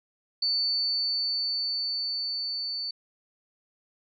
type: tone with level ramp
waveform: sine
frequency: 4500 Hz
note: C#8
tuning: 25 cents sharp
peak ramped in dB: -23 to -30 dBFS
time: 0.42-2.91 s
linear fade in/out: 5 ms
effects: none